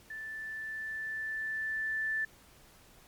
sine tone with level ramp, 1760 Hz, A6, in tune, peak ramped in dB -39 to -29 dBFS, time 0.1-2.25 s, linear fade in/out 5 ms, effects pink hiss -59 dBFS RMS until 3.07 s + MP3 96 kbps

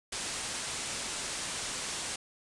white low-pass noise, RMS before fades -37 dBFS, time 0.12-2.16 s, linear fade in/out 5 ms, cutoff 9600 Hz, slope 48 dB/octave, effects resampled to 24000 Hz

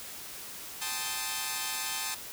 5% pulse chord, A half-diminished seventh, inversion third, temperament equal, 784 / 880 / 1046.5 / 1244.5 Hz, G5 / A5 / C6 / Eb6, 0 / 0 / 0 / 0 cents, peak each -28 / -24 / -28 / -26 dBFS, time 0.81-2.15 s, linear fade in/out 10 ms, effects white hiss -43 dBFS RMS until 2.32 s

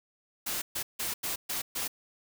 white noise bursts at uneven times, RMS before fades -33 dBFS, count 6, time 0.46-0.62 / 0.75-0.83 / 0.99-1.14 / 1.23-1.36 / 1.49-1.62 / 1.75-1.88 s, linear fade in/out 10 ms, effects none

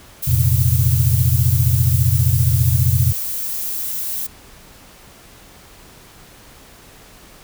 violet noise, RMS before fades -24 dBFS, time 0.22-4.27 s, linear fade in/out 10 ms
sine chord, F suspended fourth, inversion none, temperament equal with one note detuned, 87.31 / 115.87 / 130.81 Hz, F2 / Bb2 / C3, 0 / -10 / 0 cents, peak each -17 dBFS, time 0.27-3.13 s, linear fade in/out 10 ms
effects pink hiss -44 dBFS RMS until 7.43 s

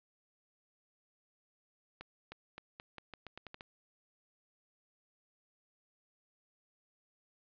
accelerating click train, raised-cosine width 0.3 ms, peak -30 dBFS, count 11, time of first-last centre 2.01-3.609 s, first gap 310 ms, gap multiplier 0.84, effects resampled to 11025 Hz + 11-bit

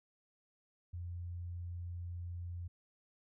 sine tone, 87.31 Hz, F2, in tune, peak -40 dBFS, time 0.93-2.68 s, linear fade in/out 10 ms, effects none

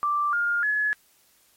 sine tone with pitch steps, 1174.7 / 1413.2 / 1700.1 Hz, D6 / F6 / G#6, 0 / +20 / +40 cents, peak -21 dBFS, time 0.03-0.93 s, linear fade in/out 0 ms, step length 300 ms, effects white hiss -61 dBFS RMS until 1.56 s + MP3 64 kbps

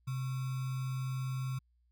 sine tone with sample-and-hold, 130.2 Hz, C3, 8 cents flat, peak -33 dBFS, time 0.07-1.59 s, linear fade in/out 10 ms, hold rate 1225 Hz, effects added 60 Hz sine -68 dBFS peak until 1.91 s

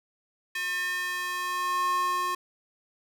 square tone with high-pass filter sweep, 360 Hz, F#4, 47 cents flat, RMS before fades -29 dBFS, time 0.55-2.35 s, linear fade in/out 5 ms, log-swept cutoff 2000 to 870 Hz, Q 3.9, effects none

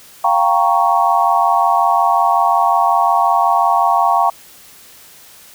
sine chord, G half-diminished seventh, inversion third, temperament equal, 698.5 / 784 / 932.3 / 1108.7 Hz, F5 / G5 / Bb5 / Db6, 0 / 0 / 0 / 0 cents, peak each -16 dBFS, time 0.24-4.3 s, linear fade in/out 5 ms, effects white hiss -42 dBFS RMS until 5.54 s

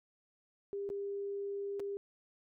sine tone with dropouts, 400.4 Hz, G4, 37 cents sharp, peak -36 dBFS, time 0.73-1.97 s, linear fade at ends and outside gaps 0 ms, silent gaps 0.891-0.901 / 1.796-1.801 s, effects none

